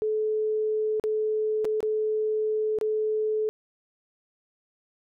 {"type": "tone with dropouts", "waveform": "sine", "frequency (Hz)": 431.5, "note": "A4", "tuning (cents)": -34, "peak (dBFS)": -23, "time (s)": [0.02, 3.49], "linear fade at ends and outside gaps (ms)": 0, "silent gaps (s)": [[0.998, 1.039], [1.646, 1.652], [1.805, 1.829], [2.787, 2.812]], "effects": []}